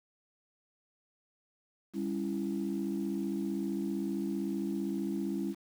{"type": "chord", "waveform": "sine", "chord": "C# diminished", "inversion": "second", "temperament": "just", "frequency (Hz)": [199.57, 277.2, 332.6], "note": ["G3", "C#4", "E4"], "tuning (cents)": [31, 0, 16], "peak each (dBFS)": [-34, -36, -35], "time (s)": [1.93, 5.55], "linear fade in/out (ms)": 50, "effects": ["tanh soft clip ceiling -24 dBFS", "9-bit"]}